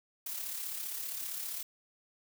blue noise with amplitude modulation, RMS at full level -37 dBFS, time 0.26-1.63 s, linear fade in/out 5 ms, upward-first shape sine, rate 35.2 Hz, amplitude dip 45%, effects none

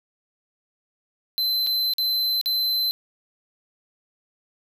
square tone with dropouts, 4065 Hz, B7, 49 cents sharp, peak -21 dBFS, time 1.38-2.91 s, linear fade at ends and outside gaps 0 ms, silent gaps 1.665-1.671 / 1.936-1.983 / 2.413-2.459 s, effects none

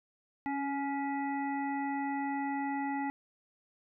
harmonic tone with a mistuned harmonic, 280.2 Hz, C#4, 19 cents sharp, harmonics 1 / 3 / 5 / 7 / 9, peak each -34 / -35 / -50 / -42 / -55 dBFS, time 0.46-3.1 s, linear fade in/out 0 ms, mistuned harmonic 1, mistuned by -16 cents, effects none

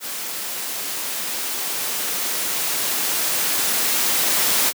white noise with level ramp, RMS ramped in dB -29 to -18 dBFS, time 0-4.73 s, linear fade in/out 50 ms, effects high-pass 200 Hz 12 dB/octave

